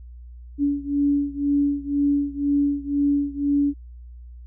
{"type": "beating tone pair", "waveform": "sine", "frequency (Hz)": [284.6, 286.6], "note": ["C#4", "D4"], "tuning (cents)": [46, -42], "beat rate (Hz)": 2, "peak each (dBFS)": [-21, -23], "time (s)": [0.58, 3.74], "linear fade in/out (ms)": 50, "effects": ["added 60 Hz sine -38 dBFS peak until 4.46 s"]}